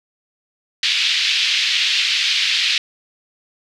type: band-pass noise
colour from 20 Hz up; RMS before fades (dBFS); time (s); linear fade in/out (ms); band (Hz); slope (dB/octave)
pink; -18; 0.83-2.78; 2; 2500 to 4400; 24
effects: none